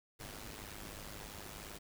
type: noise with amplitude modulation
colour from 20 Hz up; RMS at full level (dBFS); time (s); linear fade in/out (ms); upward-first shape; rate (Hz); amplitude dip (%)
pink; -45; 0.19-1.79; 20; sine; 103; 70
effects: none